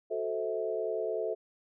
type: chord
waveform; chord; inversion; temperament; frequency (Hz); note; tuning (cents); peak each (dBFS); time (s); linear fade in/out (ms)
sine; F# half-diminished seventh; none; equal with one note detuned; 370 / 440 / 523.3 / 649.8; F#4 / A4 / C5 / E5; 0 / 0 / 0 / -25; -38 / -33 / -39 / -35; 0.1-1.35; 20
effects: none